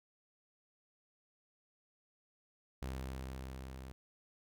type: tone with level ramp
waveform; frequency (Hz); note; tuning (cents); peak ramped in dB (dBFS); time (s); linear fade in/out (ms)
sawtooth; 65.41; C2; 0; -35 to -43; 2.82-3.92; 0
effects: none